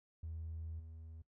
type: tone with level steps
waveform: triangle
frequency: 80.7 Hz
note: E2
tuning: 36 cents flat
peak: -39 / -47 dBFS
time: 0.23-1.22 s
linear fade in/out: 5 ms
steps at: 0.79 s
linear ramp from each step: 10 ms
effects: noise-tail reverb RT60 0.1 s tail -19 dB re dry + tanh soft clip ceiling -38 dBFS